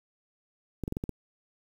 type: clicks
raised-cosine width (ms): 3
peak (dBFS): -19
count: 6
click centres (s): 0.837 / 0.879 / 0.924 / 0.969 / 1.039 / 1.093
effects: 8-bit